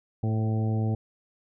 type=harmonic tone with a mistuned harmonic; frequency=110 Hz; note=A2; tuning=in tune; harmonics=1 / 2 / 3 / 4 / 5 / 6 / 7; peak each=-24 / -31 / -37 / -39 / -43 / -45 / -41 dBFS; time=0.23-0.95 s; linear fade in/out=5 ms; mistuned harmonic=5; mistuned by=-21 cents; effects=none